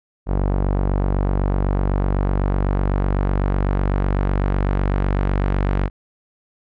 sawtooth tone with low-pass filter sweep, 47.97 Hz, G1, 37 cents flat, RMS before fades -19 dBFS, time 0.26-5.9 s, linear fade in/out 50 ms, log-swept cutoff 890 to 1900 Hz, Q 0.95, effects none

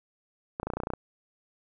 clicks, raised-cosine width 1 ms, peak -17 dBFS, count 11, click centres 0.599 / 0.631 / 0.67 / 0.702 / 0.736 / 0.77 / 0.802 / 0.835 / 0.871 / 0.903 / 0.936 s, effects none

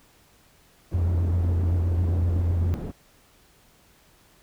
white low-pass noise, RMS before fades -34 dBFS, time 0.91-2.92 s, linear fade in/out 20 ms, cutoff 280 Hz, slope 12 dB/octave
sine tone with vibrato, 86.5 Hz, F2, 16 cents flat, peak -20 dBFS, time 0.94-2.74 s, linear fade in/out 0 ms, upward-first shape triangle, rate 7.7 Hz, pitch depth 48 cents each way
effects pink hiss -58 dBFS RMS until 4.42 s

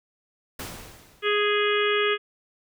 pink noise with exponential decay, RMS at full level -33 dBFS, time 0.59-1.56 s, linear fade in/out 5 ms, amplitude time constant 210 ms
harmonic tone, 415.3 Hz, G#4, in tune, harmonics 1 / 3 / 4 / 5 / 6 / 7 / 8, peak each -23 / -28 / -29 / -30 / -31 / -31 / -32 dBFS, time 1.22-2.18 s, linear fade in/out 50 ms
effects none

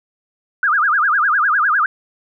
sine tone with vibrato, 1407 Hz, F6, 12 cents sharp, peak -12 dBFS, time 0.63-1.86 s, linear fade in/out 2 ms, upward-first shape sine, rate 9.9 Hz, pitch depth 290 cents each way, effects none

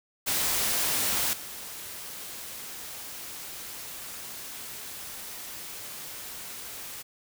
white noise with level steps, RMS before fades -27 / -40 dBFS, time 0.26-7.03 s, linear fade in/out 20 ms, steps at 1.33 s, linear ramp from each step 2 ms, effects none

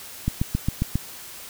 click train, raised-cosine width 5 ms, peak -9 dBFS, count 6, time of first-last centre 0.28-0.956 s, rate 7.4 Hz, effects white hiss -40 dBFS RMS until 1.49 s

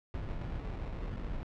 brown noise with sample-and-hold, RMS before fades -38 dBFS, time 0.14-1.43 s, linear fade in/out 0 ms, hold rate 1575 Hz, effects low-pass 3000 Hz 12 dB/octave

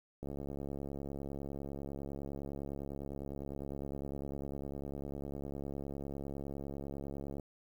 click train, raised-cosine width 2 ms, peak -29 dBFS, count 502, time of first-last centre 0.23-7.397 s, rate 69.9 Hz, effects 10-bit

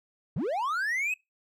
triangle linear sweep, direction up, 108.6 to 2600 Hz, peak -25 dBFS, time 0.36-1.14 s, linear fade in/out 5 ms, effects noise-tail reverb RT60 0.2 s tail -24 dB re dry

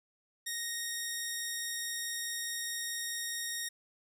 10% pulse tone, 1864.7 Hz, A#6, in tune, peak -26 dBFS, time 0.46-3.69 s, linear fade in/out 10 ms, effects none

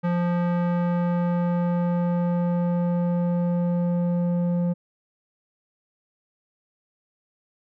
square tone with low-pass filter sweep, 174.61 Hz, F3, in tune, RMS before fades -23 dBFS, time 0.03-4.74 s, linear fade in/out 20 ms, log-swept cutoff 1500 to 480 Hz, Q 0.92, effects none

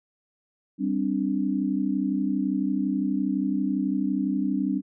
sine chord, G suspended fourth, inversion none, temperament equal, 196 / 261.6 / 293.7 Hz, G3 / C4 / D4, 0 / 0 / 0 cents, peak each -27 dBFS, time 0.78-4.82 s, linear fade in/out 50 ms, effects none

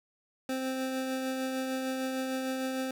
25% pulse tone with tremolo, 261.6 Hz, C4, in tune, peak -26 dBFS, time 0.49-2.91 s, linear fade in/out 2 ms, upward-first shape triangle, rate 6.6 Hz, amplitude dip 30%, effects none

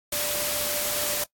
sine tone in noise, 589 Hz, D5, 5 cents sharp, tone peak -33 dBFS, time 0.12-1.24 s, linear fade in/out 5 ms, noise white, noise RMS -27 dBFS, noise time 0.12-1.24 s, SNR -9 dB, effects noise-tail reverb RT60 0.1 s tail -22 dB re dry + AAC 64 kbps

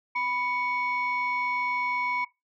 sine tone pair together, 987.8 / 2233 Hz, B5 / C#7, 0 / +12 cents, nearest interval octave + major second, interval 1412 cents, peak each -27 dBFS, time 0.15-2.25 s, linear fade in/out 10 ms, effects noise-tail reverb RT60 0.2 s tail -19 dB re dry + tanh soft clip ceiling -20 dBFS

